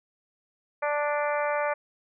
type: harmonic tone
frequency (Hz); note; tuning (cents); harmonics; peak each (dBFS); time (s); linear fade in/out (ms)
293.7; D4; 0; 2 / 3 / 4 / 5 / 6 / 7 / 8; -27 / -31 / -33 / -35 / -37 / -38 / -39; 0.82-1.74; 10
effects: none